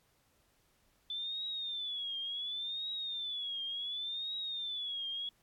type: tone with vibrato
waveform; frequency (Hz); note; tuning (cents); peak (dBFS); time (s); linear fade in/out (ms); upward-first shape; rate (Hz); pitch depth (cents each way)
sine; 3500; A7; -10; -36; 1.1-5.29; 2; triangle; 0.69; 160
effects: pink hiss -72 dBFS RMS until 5.42 s + AAC 64 kbps